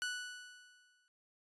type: tone with exponential decay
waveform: sawtooth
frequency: 1480 Hz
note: F#6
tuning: in tune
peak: -31 dBFS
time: 0.02-1.08 s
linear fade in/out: 0 ms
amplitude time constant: 230 ms
effects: resampled to 22050 Hz